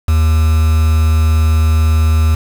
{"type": "tone with quantisation", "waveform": "triangle", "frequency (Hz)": 79, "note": "D#2", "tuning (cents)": 27, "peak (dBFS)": -6, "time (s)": [0.08, 2.35], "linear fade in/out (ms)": 5, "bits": 4, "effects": []}